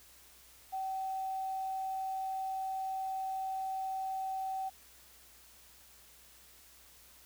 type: tone with quantisation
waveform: sine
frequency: 765 Hz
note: G5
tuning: 42 cents flat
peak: -34 dBFS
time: 0.72-4.7 s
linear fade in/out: 20 ms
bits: 10
effects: added 61 Hz sine -68 dBFS peak until 7.25 s + white hiss -59 dBFS RMS until 7.25 s